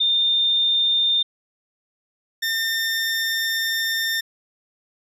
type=tone pair in turn; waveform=sine / 20% pulse; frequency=3617 / 1808.5 Hz; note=A7 / A6; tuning=+47 / +47 cents; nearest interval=octave; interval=1200 cents; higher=first; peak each=-16 dBFS; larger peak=neither; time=0-1.23 / 2.42-4.21 s; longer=second; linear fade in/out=10 ms; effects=resampled to 32000 Hz